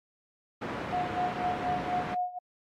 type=band-pass noise; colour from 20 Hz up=pink; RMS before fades=-36 dBFS; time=0.61-2.15 s; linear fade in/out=10 ms; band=140 to 1700 Hz; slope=12 dB/octave
type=tone with tremolo; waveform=sine; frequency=722 Hz; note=F#5; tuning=43 cents flat; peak=-26 dBFS; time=0.92-2.39 s; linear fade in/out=10 ms; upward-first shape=sine; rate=4.1 Hz; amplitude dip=85%
effects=AAC 48 kbps